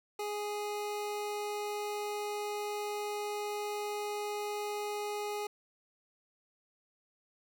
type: tone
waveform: 25% pulse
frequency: 415.3 Hz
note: G#4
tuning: in tune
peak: -31 dBFS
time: 0.19-5.47 s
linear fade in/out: 5 ms
effects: none